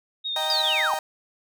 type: tone with vibrato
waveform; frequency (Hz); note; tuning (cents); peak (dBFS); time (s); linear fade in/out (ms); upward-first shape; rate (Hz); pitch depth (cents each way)
sine; 3700; A#7; -14; -26; 0.24-0.88; 20; triangle; 8.7; 30
type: chord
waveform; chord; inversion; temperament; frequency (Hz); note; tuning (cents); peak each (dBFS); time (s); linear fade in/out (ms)
35% pulse; Eb major; none; equal; 622.3 / 784 / 932.3; Eb5 / G5 / Bb5; 0 / 0 / 0; -29; 0.36-0.99; 2
type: linear sweep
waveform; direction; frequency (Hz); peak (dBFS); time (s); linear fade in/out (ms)
sine; down; 4966 to 737; -22; 0.5-0.94; 0
effects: none